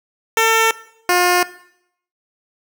10% pulse tone pair in turn, 449.3 / 356.6 Hz, A4 / F4, +36 / +36 cents, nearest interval major third, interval 400 cents, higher first, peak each -4 dBFS, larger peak neither, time 0.37-0.71 / 1.09-1.43 s, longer neither, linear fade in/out 2 ms, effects noise-tail reverb RT60 0.7 s tail -18 dB re dry

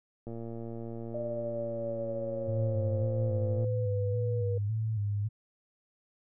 click train, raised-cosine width 2 ms, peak -28 dBFS, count 389, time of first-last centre 0.27-3.644 s, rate 115 Hz
sine exponential sweep, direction down, 598 to 478.4 Hz, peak -33 dBFS, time 1.14-4.58 s, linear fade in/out 5 ms
sine tone with vibrato, 106.3 Hz, G#2, 41 cents sharp, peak -28 dBFS, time 2.47-5.29 s, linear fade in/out 20 ms, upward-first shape square, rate 1.8 Hz, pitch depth 65 cents each way
effects none

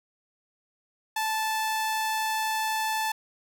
sawtooth tone, 876 Hz, A5, 8 cents flat, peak -22 dBFS, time 1.16-3.12 s, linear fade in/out 5 ms, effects none

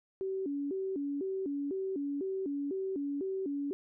sine tone with vibrato, 329.6 Hz, E4, in tune, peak -32 dBFS, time 0.21-3.73 s, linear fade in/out 0 ms, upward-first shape square, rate 2 Hz, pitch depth 260 cents each way, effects none

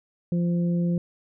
harmonic tone, 173.1 Hz, F3, 15 cents flat, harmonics 1 / 2 / 3, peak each -21 / -34 / -36 dBFS, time 0.32-0.98 s, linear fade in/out 2 ms, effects none

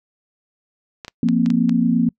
clicks, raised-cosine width 0.2 ms, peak -15 dBFS, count 6, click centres 1.048 / 1.081 / 1.287 / 1.461 / 1.503 / 1.694 s
sine chord, F suspended fourth, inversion none, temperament equal, 174.61 / 233.1 / 261.6 Hz, F3 / Bb3 / C4, 0 / 0 / 0 cents, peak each -20 / -16 / -20 dBFS, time 1.23-2.09 s, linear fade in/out 2 ms
effects noise-tail reverb RT60 0.1 s tail -26 dB re dry

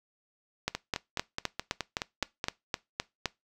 two click trains, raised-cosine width 0.2 ms, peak -11 / -14 dBFS, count 11 / 9, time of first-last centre 0.68-3.257 / 0.75-2.441 s, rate 3.88 / 4.73 Hz, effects noise-tail reverb RT60 0.2 s tail -21 dB re dry

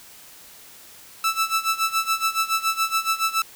sawtooth tone with tremolo, 1318.5 Hz, E6, in tune, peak -14 dBFS, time 1.24-3.42 s, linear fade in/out 2 ms, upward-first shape sine, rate 7.1 Hz, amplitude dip 85%, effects white hiss -46 dBFS RMS until 3.55 s

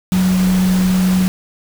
sine tone in noise, 185 Hz, F#3, in tune, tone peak -11 dBFS, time 0.12-1.28 s, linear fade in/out 0 ms, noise pink, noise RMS -25 dBFS, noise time 0.12-1.28 s, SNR +11 dB, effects none

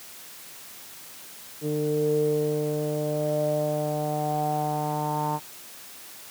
sawtooth tone with low-pass filter sweep, 150.4 Hz, D3, 42 cents sharp, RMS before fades -26 dBFS, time 1.61-5.4 s, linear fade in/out 50 ms, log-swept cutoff 400 to 930 Hz, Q 8.6, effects white hiss -44 dBFS RMS until 6.3 s + high-pass 100 Hz 12 dB/octave

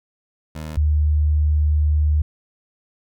20% pulse / sine tone pair in turn, 77.78 / 75.39 Hz, D#2 / D2, 0 / +46 cents, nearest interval minor second, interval 54 cents, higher first, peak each -24 / -14 dBFS, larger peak second, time 0.55-0.77 / 0.77-2.22 s, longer second, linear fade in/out 5 ms, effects none

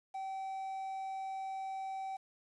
triangle tone with quantisation, 770 Hz, G5, 31 cents flat, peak -36 dBFS, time 0.14-2.17 s, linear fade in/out 10 ms, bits 10, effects resampled to 24000 Hz

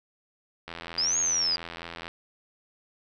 click train, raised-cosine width 0.3 ms, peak -21 dBFS, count 119, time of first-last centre 0.68-2.08 s, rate 84.3 Hz
sine linear two-way sweep, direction up then down, 4785 to 6700 to 4785 Hz, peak -23 dBFS, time 0.98-1.56 s, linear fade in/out 2 ms, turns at 1.18 s
effects none

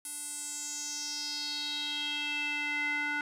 square tone with band-pass filter sweep, 293.7 Hz, D4, in tune, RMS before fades -35 dBFS, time 0.05-3.21 s, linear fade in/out 2 ms, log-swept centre 10000 to 1700 Hz, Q 4.6, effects none

